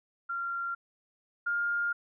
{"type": "tone pair in turn", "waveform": "sine", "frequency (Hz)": [1382, 1409.4], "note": ["F6", "F6"], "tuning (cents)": [-19, 15], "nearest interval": "unison", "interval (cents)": 34, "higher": "second", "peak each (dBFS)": [-31, -27], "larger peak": "second", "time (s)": [[0.29, 0.75], [1.46, 1.93]], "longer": "second", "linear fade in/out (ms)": 10, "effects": []}